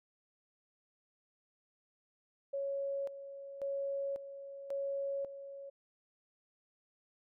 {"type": "tone with tremolo", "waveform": "sine", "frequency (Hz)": 554.4, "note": "C#5", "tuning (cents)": 0, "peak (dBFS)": -34, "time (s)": [2.53, 5.7], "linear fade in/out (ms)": 10, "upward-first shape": "square", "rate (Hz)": 0.92, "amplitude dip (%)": 70, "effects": []}